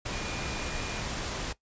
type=tone in noise; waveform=sine; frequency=2426 Hz; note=D#7; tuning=44 cents flat; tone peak=-42 dBFS; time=0.12-1.02 s; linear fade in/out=10 ms; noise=pink; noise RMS=-34 dBFS; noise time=0.05-1.53 s; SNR=-11 dB; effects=noise-tail reverb RT60 0.1 s tail -17 dB re dry + resampled to 16000 Hz